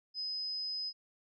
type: tone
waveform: sine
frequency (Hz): 5040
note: D#8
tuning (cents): +21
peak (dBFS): -35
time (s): 0.14-0.93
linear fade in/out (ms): 50
effects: none